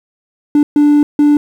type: tone bursts at uneven times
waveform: triangle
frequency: 293.7 Hz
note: D4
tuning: in tune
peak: -3 dBFS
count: 3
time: 0.55-0.63 / 0.76-1.03 / 1.19-1.37 s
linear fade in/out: 2 ms
effects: tanh soft clip ceiling 0 dBFS + 7-bit